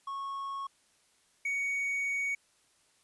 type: tone pair in turn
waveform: triangle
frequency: 1100 / 2238 Hz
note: C#6 / C#7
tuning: -14 / +16 cents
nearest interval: octave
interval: 1230 cents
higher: second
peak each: -33 / -28 dBFS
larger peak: second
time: 0.07-0.67 / 1.45-2.35 s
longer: second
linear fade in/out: 5 ms
effects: white hiss -68 dBFS RMS until 3.03 s + resampled to 24000 Hz